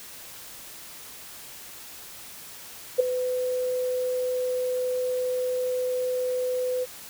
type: tone with ADSR envelope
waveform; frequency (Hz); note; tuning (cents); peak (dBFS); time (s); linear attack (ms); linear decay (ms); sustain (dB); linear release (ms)
sine; 504; B4; +35; -12; 2.98-6.86; 19; 8; -12; 31
effects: white hiss -43 dBFS RMS until 7.09 s